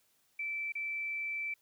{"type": "tone with dropouts", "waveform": "sine", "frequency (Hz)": 2326, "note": "D7", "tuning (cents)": -17, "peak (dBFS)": -34, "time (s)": [0.39, 1.54], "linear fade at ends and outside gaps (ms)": 5, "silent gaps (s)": [0.722, 0.752], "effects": ["white hiss -72 dBFS RMS until 1.61 s"]}